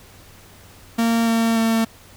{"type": "tone with pitch steps", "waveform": "45% pulse", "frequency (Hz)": [230, 227.8, 225.5], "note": ["A#3", "A#3", "A3"], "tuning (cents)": [-23, -40, 43], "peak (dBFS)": -16, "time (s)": [0.98, 1.85], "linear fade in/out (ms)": 10, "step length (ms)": 290, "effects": ["added 95 Hz sine -50 dBFS peak until 2.16 s", "pink hiss -47 dBFS RMS until 2.16 s"]}